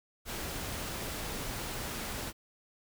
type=noise; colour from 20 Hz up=pink; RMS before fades=-38 dBFS; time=0.25-2.33 s; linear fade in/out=50 ms; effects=none